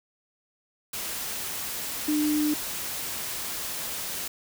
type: tone in noise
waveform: sine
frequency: 300 Hz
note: D4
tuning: 37 cents sharp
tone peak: -22 dBFS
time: 2.08-2.54 s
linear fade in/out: 5 ms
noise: white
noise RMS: -33 dBFS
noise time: 0.93-4.28 s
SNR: +8 dB
effects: none